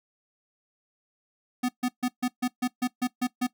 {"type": "tone bursts", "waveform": "square", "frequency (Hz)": 249.1, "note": "B3", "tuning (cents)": 15, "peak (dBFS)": -24, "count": 10, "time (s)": [1.63, 3.47], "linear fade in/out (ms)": 10, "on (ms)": 58, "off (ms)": 140, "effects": ["noise-tail reverb RT60 0.1 s tail -18 dB re dry"]}